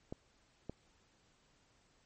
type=clicks; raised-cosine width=2 ms; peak=-28 dBFS; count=2; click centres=0.125 / 0.696 s; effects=pink hiss -71 dBFS RMS until 2.05 s + MP3 32 kbps